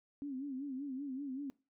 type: tone with vibrato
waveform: sine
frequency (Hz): 272.3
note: C#4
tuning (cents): -31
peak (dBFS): -38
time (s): 0.22-1.5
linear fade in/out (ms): 0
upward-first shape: sine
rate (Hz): 5.2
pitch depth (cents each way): 110
effects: noise-tail reverb RT60 0.3 s tail -21 dB re dry